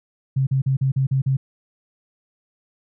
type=tone bursts; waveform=sine; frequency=134 Hz; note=C3; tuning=42 cents sharp; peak=-16 dBFS; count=7; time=0.36-1.37 s; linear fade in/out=10 ms; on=110 ms; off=40 ms; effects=none